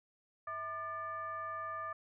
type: tone with frequency modulation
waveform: sine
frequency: 1200 Hz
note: D6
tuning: 37 cents sharp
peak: -38 dBFS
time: 0.47-1.93 s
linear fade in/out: 5 ms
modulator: 551 Hz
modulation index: 0.72
effects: none